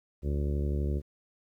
harmonic tone, 72 Hz, D2, 34 cents flat, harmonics 1 / 2 / 3 / 4 / 5 / 6 / 7 / 8, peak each -28 / -35 / -39 / -43 / -39 / -44 / -47 / -49 dBFS, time 0.22-1.02 s, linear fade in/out 50 ms, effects 11-bit

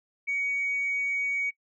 sine tone, 2248 Hz, C#7, 24 cents sharp, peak -25 dBFS, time 0.27-1.51 s, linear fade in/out 20 ms, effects noise-tail reverb RT60 0.1 s tail -20 dB re dry + tanh soft clip ceiling -21 dBFS

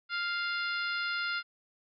harmonic tone with a mistuned harmonic, 698.5 Hz, F5, in tune, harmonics 2 / 3 / 4 / 5 / 6 / 7, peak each -32 / -39 / -41 / -43 / -42 / -45 dBFS, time 0.09-1.43 s, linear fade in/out 50 ms, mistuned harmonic 7, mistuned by +18 cents, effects none

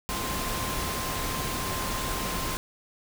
sine tone in noise, 1046.5 Hz, C6, in tune, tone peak -36 dBFS, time 0.09-2.57 s, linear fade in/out 0 ms, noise pink, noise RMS -31 dBFS, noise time 0.09-2.57 s, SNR -8 dB, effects none

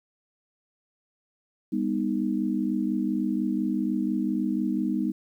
sine chord, G augmented, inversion none, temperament equal with one note detuned, 201 / 246.9 / 311.1 Hz, G3 / B3 / D#4, +44 / 0 / 0 cents, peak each -28 dBFS, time 1.72-5.12 s, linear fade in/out 10 ms, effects 10-bit

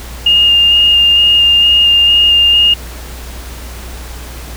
sine tone with vibrato, 2826 Hz, F7, 20 cents sharp, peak -5 dBFS, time 0.26-2.74 s, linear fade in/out 5 ms, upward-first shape square, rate 2.2 Hz, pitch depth 9 cents each way, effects added 60 Hz sine -26 dBFS peak until 4.56 s + pink hiss -31 dBFS RMS until 4.56 s

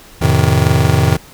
square chord, F dominant seventh, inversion none, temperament just, 87.31 / 109.13 / 130.96 / 157.15 Hz, F2 / A2 / C3 / Eb3, 0 / -14 / +2 / +18 cents, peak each -16 dBFS, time 0.21-1.17 s, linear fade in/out 10 ms, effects pink hiss -40 dBFS RMS until 1.33 s

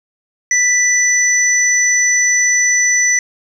sine tone pair together, 1975.5 / 5968 Hz, B6 / F#8, 0 / +14 cents, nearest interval octave + perfect fifth, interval 1914 cents, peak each -13 dBFS, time 0.51-3.19 s, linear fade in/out 2 ms, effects 7-bit

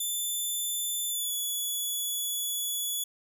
5% pulse tone with pitch glide, 3520 to 3408 Hz, A7 to G#7, 0 to +44 cents, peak -22 dBFS, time 0-3.04 s, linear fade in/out 5 ms, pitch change -56 cents, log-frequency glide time 1.1-1.32 s, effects none

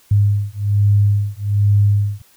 sine beating tone pair, 101.6 / 102.8 Hz, G#2 / G#2, -38 / -17 cents, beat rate 1.2 Hz, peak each -15 dBFS, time 0.11-2.22 s, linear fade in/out 5 ms, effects white hiss -52 dBFS RMS until 2.36 s

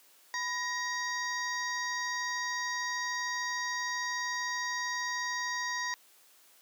harmonic tone with a mistuned harmonic, 941 Hz, A#5, 16 cents sharp, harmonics 1 / 2 / 4 / 5 / 6 / 7, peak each -37 / -34 / -45 / -42 / -43 / -46 dBFS, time 0.34-5.94 s, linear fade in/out 0 ms, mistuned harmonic 1, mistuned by +97 cents, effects white hiss -61 dBFS RMS until 6.61 s + high-pass 300 Hz 12 dB/octave

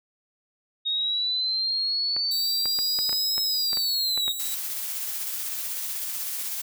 sine linear two-way sweep, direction up then down, 3729 to 5170 to 3729 Hz, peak -23 dBFS, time 0.85-4.33 s, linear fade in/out 20 ms, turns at 3.42 s
clicks, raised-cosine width 0.5 ms, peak -21 dBFS, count 11, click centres 2.165 / 2.657 / 2.789 / 2.989 / 3.094 / 3.129 / 3.38 / 3.731 / 3.772 / 4.176 / 4.28 s
10% pulse tone, 3882 Hz, B7, 31 cents flat, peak -23 dBFS, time 2.31-4.55 s, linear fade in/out 5 ms
blue noise with tremolo, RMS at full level -30 dBFS, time 4.39-6.62 s, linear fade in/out 10 ms, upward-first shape sine, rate 16 Hz, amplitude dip 25%
effects none

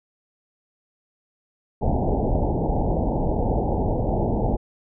pink low-pass noise, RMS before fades -22 dBFS, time 1.81-4.57 s, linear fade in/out 20 ms, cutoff 880 Hz, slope 96 dB/octave, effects none

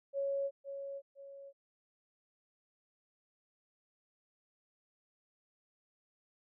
sine tone with echo, 554.4 Hz, C#5, in tune, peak -32 dBFS, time 0.13-0.51 s, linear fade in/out 50 ms, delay 510 ms, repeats 2, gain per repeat -8 dB, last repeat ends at 1.53 s, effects none

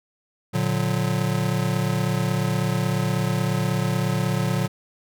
square chord, Bb augmented, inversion none, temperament just, 116.54 / 145.68 / 182.1 Hz, Bb2 / D3 / F#3, 0 / -14 / -27 cents, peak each -26 dBFS, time 0.53-4.68 s, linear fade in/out 20 ms, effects none

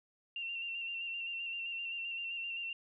sine tone with vibrato, 2747 Hz, F7, 29 cents flat, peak -37 dBFS, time 0.36-2.73 s, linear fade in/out 2 ms, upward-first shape square, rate 7.7 Hz, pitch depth 25 cents each way, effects none

